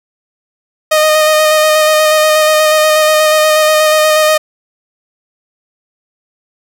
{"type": "tone with vibrato", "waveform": "sawtooth", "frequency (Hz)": 618, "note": "D#5", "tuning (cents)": -12, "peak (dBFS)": -3, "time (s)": [0.91, 4.38], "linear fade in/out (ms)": 10, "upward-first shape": "square", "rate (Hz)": 8.3, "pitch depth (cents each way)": 13, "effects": []}